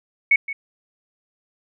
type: tone with echo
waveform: sine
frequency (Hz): 2217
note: C#7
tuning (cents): 0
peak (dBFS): -11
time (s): 0.31-0.36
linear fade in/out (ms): 5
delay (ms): 170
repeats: 1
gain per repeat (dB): -14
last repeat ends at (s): 0.53
effects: none